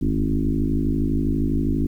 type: tone with frequency modulation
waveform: sine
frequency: 153.5 Hz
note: D#3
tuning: 23 cents flat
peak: -18 dBFS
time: 0.01-1.87 s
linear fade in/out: 10 ms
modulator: 52.4 Hz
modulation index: 3.2
effects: 9-bit

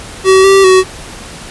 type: tone with pitch steps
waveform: square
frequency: 380 / 389.2 / 374.5 Hz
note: F#4 / G4 / F#4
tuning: +46 / -12 / +21 cents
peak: -4 dBFS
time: 0.24-0.84 s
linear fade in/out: 50 ms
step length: 200 ms
effects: pink hiss -29 dBFS RMS until 1.5 s + resampled to 24000 Hz

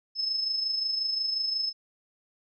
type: tone with amplitude modulation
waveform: sine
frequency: 5210 Hz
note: E8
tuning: 21 cents flat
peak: -24 dBFS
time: 0.15-1.73 s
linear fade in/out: 50 ms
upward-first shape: sine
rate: 25.6 Hz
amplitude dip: 50%
effects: none

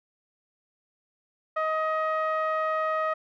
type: tone with low-pass filter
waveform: sawtooth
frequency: 630 Hz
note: D#5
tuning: 21 cents sharp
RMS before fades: -27 dBFS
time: 1.56-3.14 s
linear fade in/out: 10 ms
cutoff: 1500 Hz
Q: 3.6
effects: none

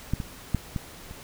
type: clicks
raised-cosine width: 5 ms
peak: -12 / -18 / -10 / -16 / -28 dBFS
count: 5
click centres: 0.136 / 0.202 / 0.547 / 0.762 / 1.111 s
effects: pink hiss -45 dBFS RMS until 1.23 s

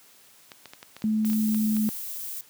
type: clicks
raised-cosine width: 0.2 ms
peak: -24 dBFS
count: 11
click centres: 0.518 / 0.657 / 0.735 / 0.829 / 0.966 / 1.021 / 1.248 / 1.3 / 1.332 / 1.546 / 1.767 s
type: tone with pitch glide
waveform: sine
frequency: 216.7 to 215.2 Hz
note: A3 to A3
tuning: -26 to -38 cents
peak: -21 dBFS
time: 1.04-1.89 s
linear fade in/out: 0 ms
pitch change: -12 cents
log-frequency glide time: 1.31-1.73 s
type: noise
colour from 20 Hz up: violet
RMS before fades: -35 dBFS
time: 1.25-2.41 s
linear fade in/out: 2 ms
effects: white hiss -55 dBFS RMS until 2.49 s + high-pass 100 Hz 12 dB/octave

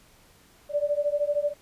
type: beating tone pair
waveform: sine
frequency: 578 / 591 Hz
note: D5 / D5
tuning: -28 / +11 cents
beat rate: 13 Hz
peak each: -26 dBFS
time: 0.69-1.54 s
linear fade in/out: 50 ms
effects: pink hiss -57 dBFS RMS until 1.61 s + resampled to 32000 Hz

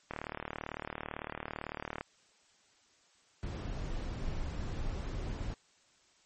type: click train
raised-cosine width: 0.5 ms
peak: -22 dBFS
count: 73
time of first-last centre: 0.11-2.01 s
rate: 37.9 Hz
type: noise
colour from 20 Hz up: brown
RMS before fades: -37 dBFS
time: 3.43-5.54 s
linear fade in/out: 0 ms
effects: white hiss -67 dBFS RMS until 6.25 s + MP3 32 kbps

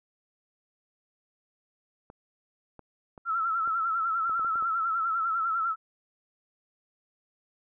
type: clicks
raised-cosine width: 1 ms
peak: -32 dBFS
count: 9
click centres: 2.101 / 2.793 / 3.178 / 3.676 / 4.296 / 4.395 / 4.447 / 4.557 / 4.625 s
type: tone with vibrato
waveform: sine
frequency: 1332 Hz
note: E6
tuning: 18 cents sharp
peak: -25 dBFS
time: 3.25-5.76 s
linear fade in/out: 50 ms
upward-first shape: sine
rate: 10 Hz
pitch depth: 67 cents each way
effects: none

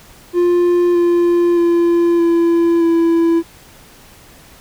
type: tone with pitch steps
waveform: triangle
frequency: 351.1 / 346.7 / 342.3 / 338 / 333.7 Hz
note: F4 / F4 / F4 / E4 / E4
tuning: +9 / -13 / -35 / +43 / +21 cents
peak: -8 dBFS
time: 0.33-3.43 s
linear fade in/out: 50 ms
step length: 620 ms
effects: pink hiss -43 dBFS RMS until 4.6 s

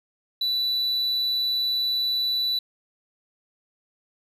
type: tone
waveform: sine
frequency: 3965 Hz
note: B7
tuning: 6 cents sharp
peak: -19 dBFS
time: 0.41-2.59 s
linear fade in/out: 5 ms
effects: tanh soft clip ceiling -21 dBFS + 9-bit

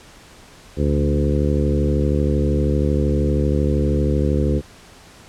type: harmonic tone with a mistuned harmonic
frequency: 72.8 Hz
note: D2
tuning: 15 cents flat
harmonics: 1 / 2 / 3 / 4 / 5 / 6 / 7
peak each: -19 / -22 / -24 / -25 / -26 / -27 / -27 dBFS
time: 0.76-4.62 s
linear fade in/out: 50 ms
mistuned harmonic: 2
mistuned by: -17 cents
effects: pink hiss -45 dBFS RMS until 5.28 s + low-pass 9000 Hz 12 dB/octave

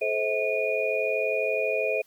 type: tone cluster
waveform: sine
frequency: 431.7 / 524 / 643 / 2451 Hz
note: A4 / C5 / E5 / D#7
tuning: -33 / +2 / -43 / -27 cents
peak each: -29 dBFS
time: 0.01-2.02 s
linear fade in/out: 10 ms
effects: white hiss -61 dBFS RMS until 2.06 s

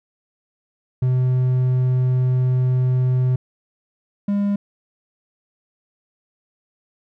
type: tone pair in turn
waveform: triangle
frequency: 127.4 / 202.2 Hz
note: C3 / G#3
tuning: -46 / -46 cents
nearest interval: minor sixth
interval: 800 cents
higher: second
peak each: -13 / -15 dBFS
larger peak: first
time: 1.02-3.36 / 4.28-4.56 s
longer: first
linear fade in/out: 5 ms
effects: none

